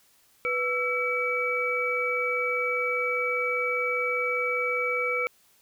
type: tone cluster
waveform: sine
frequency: 495 / 1330 / 2285 Hz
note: B4 / E6 / D7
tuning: +4 / +15 / -48 cents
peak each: -29 / -31 / -27 dBFS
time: 0.45-5.27 s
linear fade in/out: 0 ms
effects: white hiss -62 dBFS RMS until 5.61 s